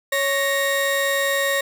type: tone pair together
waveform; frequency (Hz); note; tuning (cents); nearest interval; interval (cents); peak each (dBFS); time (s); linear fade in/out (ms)
35% pulse; 554.4 / 1864.7; C#5 / A#6; 0 / 0; octave + major sixth; 2100; -20; 0.12-1.61; 5
effects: none